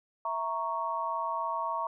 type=chord; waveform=sine; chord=A# diminished; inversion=second; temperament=equal; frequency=659.3 / 932.3 / 1108.7 Hz; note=E5 / A#5 / C#6; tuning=0 / 0 / 0 cents; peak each=-37 / -33 / -33 dBFS; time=0.25-1.87 s; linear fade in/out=2 ms; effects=none